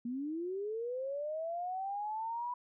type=linear sweep; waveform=sine; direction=up; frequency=231.6 to 987.8 Hz; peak=-35 dBFS; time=0.05-2.54 s; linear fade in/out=5 ms; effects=none